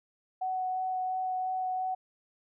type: tone with vibrato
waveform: sine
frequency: 745 Hz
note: F#5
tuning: 12 cents sharp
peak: -29 dBFS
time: 0.41-1.95 s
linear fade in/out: 10 ms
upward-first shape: sine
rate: 2.9 Hz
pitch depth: 9 cents each way
effects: none